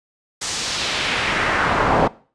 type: noise with band-pass filter sweep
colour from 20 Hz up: brown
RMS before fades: -20 dBFS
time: 0.41-2.08 s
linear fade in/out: 10 ms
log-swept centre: 7100 to 810 Hz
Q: 1.3
effects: noise-tail reverb RT60 0.4 s tail -20 dB re dry + resampled to 22050 Hz